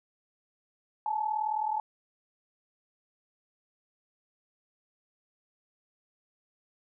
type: tone pair together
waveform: sine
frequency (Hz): 853.8 / 893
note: G#5 / A5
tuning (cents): +48 / +25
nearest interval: minor second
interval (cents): 77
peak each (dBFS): -29 / -33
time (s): 1.06-1.8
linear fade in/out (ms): 2
effects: none